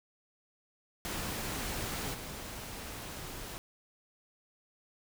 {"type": "noise with level steps", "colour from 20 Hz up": "pink", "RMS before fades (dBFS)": [-37, -43], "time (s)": [1.05, 3.58], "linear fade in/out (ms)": 0, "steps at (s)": 2.13, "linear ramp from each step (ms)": 20, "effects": []}